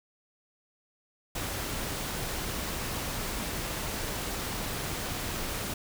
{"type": "noise", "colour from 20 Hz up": "pink", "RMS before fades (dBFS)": -34, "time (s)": [1.35, 5.74], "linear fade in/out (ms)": 5, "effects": []}